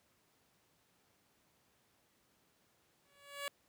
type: tone with exponential growth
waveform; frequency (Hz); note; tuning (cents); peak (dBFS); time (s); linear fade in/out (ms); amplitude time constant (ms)
10% pulse; 567; C#5; +39; -28; 3.05-3.48; 1; 93
effects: pink hiss -73 dBFS RMS until 3.68 s + high-pass 100 Hz 12 dB/octave